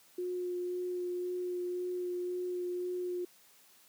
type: tone with vibrato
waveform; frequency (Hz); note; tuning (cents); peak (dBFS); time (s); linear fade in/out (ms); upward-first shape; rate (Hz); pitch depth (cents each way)
sine; 358.6; F4; +46; -33; 0.18-3.25; 5; sine; 1.9; 11
effects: white hiss -62 dBFS RMS until 3.88 s + high-pass 150 Hz 12 dB/octave